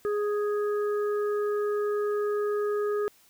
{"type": "harmonic tone", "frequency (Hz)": 415.3, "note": "G#4", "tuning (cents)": 0, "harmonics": [1, 3, 4], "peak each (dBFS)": [-25, -36, -43], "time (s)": [0.05, 3.08], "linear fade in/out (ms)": 0, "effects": ["white hiss -60 dBFS RMS until 3.29 s"]}